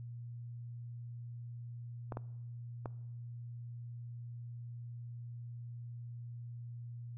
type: clicks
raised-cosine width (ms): 1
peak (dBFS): -26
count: 3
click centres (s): 2.122 / 2.171 / 2.858
effects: noise-tail reverb RT60 1.0 s tail -21 dB re dry + added 119 Hz sine -43 dBFS peak until 7.17 s